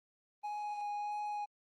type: tone with vibrato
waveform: triangle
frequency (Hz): 830.6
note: G#5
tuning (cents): 0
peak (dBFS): -34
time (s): 0.43-1.46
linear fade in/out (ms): 20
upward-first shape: sine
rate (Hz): 1.6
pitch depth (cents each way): 10
effects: Opus 24 kbps